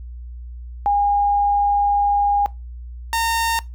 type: tone pair in turn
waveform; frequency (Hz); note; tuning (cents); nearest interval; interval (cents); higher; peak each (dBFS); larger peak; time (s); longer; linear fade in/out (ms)
sine / sawtooth; 814 / 915.5; G#5 / A#5; -35 / -32; major second; 203; second; -14 / -14; neither; 0.86-2.46 / 3.13-3.59; first; 0
effects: noise-tail reverb RT60 0.2 s tail -20 dB re dry + added 60 Hz sine -31 dBFS peak until 3.74 s